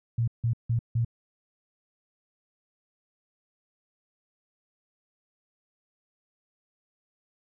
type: tone bursts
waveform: sine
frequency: 116.54 Hz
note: A#2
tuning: in tune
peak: -22 dBFS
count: 4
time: 0.18-1.048 s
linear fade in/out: 5 ms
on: 97 ms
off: 160 ms
effects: none